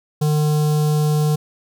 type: tone with notch filter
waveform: square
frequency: 151 Hz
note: D3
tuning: 48 cents sharp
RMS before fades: -17 dBFS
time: 0.21-1.36 s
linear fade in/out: 10 ms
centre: 2000 Hz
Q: 0.54
effects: none